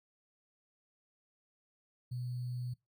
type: tone with sample-and-hold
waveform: sine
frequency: 123.7 Hz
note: B2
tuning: 3 cents sharp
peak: -36 dBFS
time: 2.11-2.74 s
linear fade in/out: 10 ms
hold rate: 4410 Hz
effects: noise-tail reverb RT60 0.2 s tail -22 dB re dry